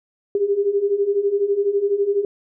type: beating tone pair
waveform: sine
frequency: 393.9 / 405.9 Hz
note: G4 / G#4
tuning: +8 / -40 cents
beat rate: 12 Hz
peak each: -22 / -18 dBFS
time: 0.35-2.25 s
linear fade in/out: 2 ms
effects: none